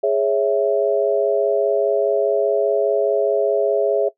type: chord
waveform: sine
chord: C# minor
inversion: second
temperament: equal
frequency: 415.3 / 554.4 / 659.3 Hz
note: G#4 / C#5 / E5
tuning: 0 / 0 / 0 cents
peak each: -19 dBFS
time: 0.03-4.09 s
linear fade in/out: 10 ms
effects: noise-tail reverb RT60 0.1 s tail -18 dB re dry